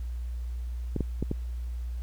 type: clicks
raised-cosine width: 3 ms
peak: -15 dBFS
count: 4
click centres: 0.963 / 1.007 / 1.226 / 1.314 s
effects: added 60 Hz sine -31 dBFS peak until 2.02 s + pink hiss -59 dBFS RMS until 2.02 s